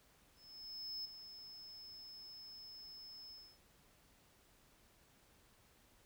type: tone with ADSR envelope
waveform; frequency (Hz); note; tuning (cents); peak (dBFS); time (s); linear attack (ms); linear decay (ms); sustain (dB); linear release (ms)
triangle; 5220; E8; -18; -40; 0.35-3.59; 700; 8; -10; 270
effects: pink hiss -69 dBFS RMS until 6.05 s